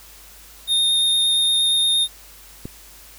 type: tone with vibrato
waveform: square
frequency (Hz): 3673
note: A#7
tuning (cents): -26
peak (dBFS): -16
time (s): 0.67-2.08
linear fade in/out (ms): 50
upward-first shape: triangle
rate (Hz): 8.6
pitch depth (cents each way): 11
type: click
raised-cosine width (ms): 3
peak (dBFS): -17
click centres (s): 2.655
effects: added 50 Hz sine -49 dBFS peak until 3.18 s + white hiss -45 dBFS RMS until 3.18 s